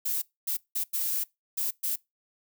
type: noise bursts at uneven times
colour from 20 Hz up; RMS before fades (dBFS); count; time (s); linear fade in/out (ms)
violet; -29; 6; 0.05-0.22 / 0.47-0.57 / 0.75-0.84 / 0.93-1.24 / 1.57-1.71 / 1.83-1.96; 10
effects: noise-tail reverb RT60 0.2 s tail -23 dB re dry